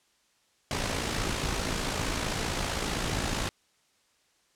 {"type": "noise with amplitude modulation", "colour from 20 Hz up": "pink", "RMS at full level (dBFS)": -28, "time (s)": [0.71, 3.49], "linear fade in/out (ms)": 0, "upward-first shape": "sine", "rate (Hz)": 55.4, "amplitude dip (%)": 50, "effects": ["white hiss -68 dBFS RMS until 4.55 s", "low-pass 8000 Hz 12 dB/octave"]}